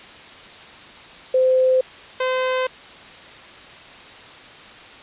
sine / sawtooth tone pair in turn, 516 / 514 Hz, C5 / C5, -24 / -31 cents, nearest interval unison, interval 7 cents, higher first, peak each -13 / -15 dBFS, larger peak first, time 1.34-1.81 / 2.2-2.67 s, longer neither, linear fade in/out 5 ms, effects white hiss -41 dBFS RMS until 5.02 s + resampled to 8000 Hz

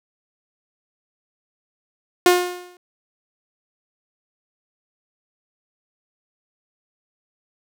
sawtooth tone with exponential decay, 357.6 Hz, F4, 41 cents sharp, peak -5 dBFS, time 2.26-2.77 s, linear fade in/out 2 ms, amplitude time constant 110 ms, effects none

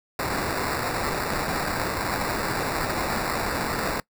violet noise with sample-and-hold, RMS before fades -27 dBFS, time 0.19-4 s, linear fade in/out 2 ms, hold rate 3150 Hz, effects noise-tail reverb RT60 0.1 s tail -22 dB re dry

